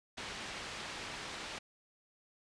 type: low-pass noise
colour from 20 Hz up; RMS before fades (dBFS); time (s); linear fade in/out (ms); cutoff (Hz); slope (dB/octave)
white; -44; 0.17-1.59; 10; 3600; 12
effects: resampled to 22050 Hz